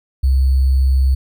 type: tone with sample-and-hold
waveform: sine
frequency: 66.3 Hz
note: C2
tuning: 23 cents sharp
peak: -10 dBFS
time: 0.23-1.15 s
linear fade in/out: 10 ms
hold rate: 4410 Hz
effects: none